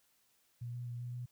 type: tone with pitch steps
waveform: sine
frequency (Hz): 119.9 / 122 / 120.2 / 122 / 122.8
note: A#2 / B2 / B2 / B2 / B2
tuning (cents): +49 / -21 / -46 / -21 / -9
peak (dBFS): -39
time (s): 0.61-1.26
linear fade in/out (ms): 10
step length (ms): 130
effects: white hiss -73 dBFS RMS until 1.31 s